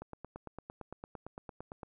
click train, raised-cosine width 1 ms, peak -29 dBFS, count 17, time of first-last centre 0.02-1.832 s, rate 8.83 Hz, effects none

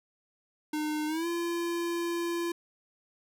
square tone with pitch glide, 304.4 to 341.7 Hz, D#4 to F4, -38 to -38 cents, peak -30 dBFS, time 0.73-2.52 s, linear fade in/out 5 ms, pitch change +200 cents, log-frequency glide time 1.07-1.27 s, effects none

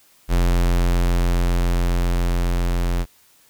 square tone with level ramp, 43.65 Hz, F1, in tune, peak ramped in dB -15 to -19 dBFS, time 0.28-3.06 s, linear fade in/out 50 ms, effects white hiss -55 dBFS RMS until 3.49 s

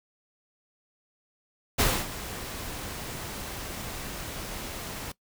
pink noise with ADSR envelope, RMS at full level -22 dBFS, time 1.78-5.12 s, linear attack 18 ms, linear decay 260 ms, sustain -15 dB, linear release 5 ms, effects noise-tail reverb RT60 0.1 s tail -20 dB re dry

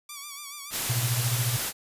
5% pulse tone with vibrato, 1151 Hz, D6, 35 cents flat, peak -26 dBFS, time 0.09-0.71 s, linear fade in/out 5 ms, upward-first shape sine, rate 7 Hz, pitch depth 62 cents each way
white noise, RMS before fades -29 dBFS, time 0.7-1.73 s, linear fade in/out 50 ms
sine tone with tremolo, 120.6 Hz, B2, 41 cents flat, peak -22 dBFS, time 0.89-1.57 s, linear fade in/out 10 ms, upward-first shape sine, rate 14 Hz, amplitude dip 70%
effects resampled to 32000 Hz

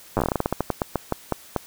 slowing click train, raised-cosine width 1 ms, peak -7 dBFS, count 20, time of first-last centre 0.17-1.563 s, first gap 9 ms, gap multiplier 1.2, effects white hiss -47 dBFS RMS until 1.66 s

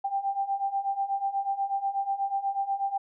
sine beating tone pair, 784 / 792.2 Hz, G5 / G5, 0 / +18 cents, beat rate 8.2 Hz, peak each -31 / -28 dBFS, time 0.04-2.98 s, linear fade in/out 10 ms, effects none

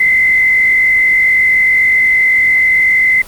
sine tone with frequency modulation, 2052 Hz, C7, 34 cents flat, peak -7 dBFS, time 0-3.22 s, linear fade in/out 5 ms, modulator 47.4 Hz, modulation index 1, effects pink hiss -34 dBFS RMS until 3.27 s + Opus 32 kbps

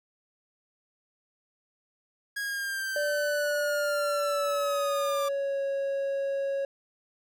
45% pulse linear sweep, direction down, 1652 to 1174.7 Hz, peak -30 dBFS, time 2.36-5.29 s, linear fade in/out 10 ms
triangle tone with pitch glide, 587.3 to 551.1 Hz, D5 to C#5, 0 to -10 cents, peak -25 dBFS, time 2.96-6.65 s, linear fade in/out 2 ms, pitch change -110 cents, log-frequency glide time 3.77-5.62 s
effects none

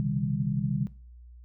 sine tone cluster, 128.7 / 140.9 / 157.9 / 200.1 Hz, C3 / C#3 / D#3 / G3, -28 / +29 / +26 / +36 cents, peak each -31 dBFS, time 0-0.87 s, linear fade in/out 0 ms, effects noise-tail reverb RT60 0.4 s tail -19 dB re dry + added 60 Hz sine -46 dBFS peak until 1.44 s

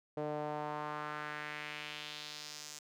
sawtooth tone with band-pass filter sweep, 150 Hz, D3, 37 cents sharp, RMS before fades -42 dBFS, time 0.17-2.79 s, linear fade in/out 5 ms, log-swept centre 530 to 6800 Hz, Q 2, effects none

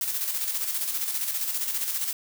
blue noise with tremolo, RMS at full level -27 dBFS, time 0.01-2.13 s, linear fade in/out 2 ms, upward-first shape square, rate 15 Hz, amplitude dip 45%, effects none

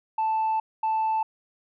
sine tone bursts at uneven times, 880 Hz, A5, in tune, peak -20 dBFS, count 2, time 0.18-0.6 / 0.83-1.23 s, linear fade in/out 5 ms, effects tanh soft clip ceiling -20 dBFS

